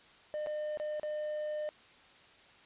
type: tone with dropouts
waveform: triangle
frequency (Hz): 605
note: D#5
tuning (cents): -49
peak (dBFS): -32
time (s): 0.34-1.69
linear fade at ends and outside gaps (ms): 0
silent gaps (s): 0.462-0.47 / 0.773-0.799 / 0.997-1.032
effects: white hiss -59 dBFS RMS until 2.65 s + resampled to 8000 Hz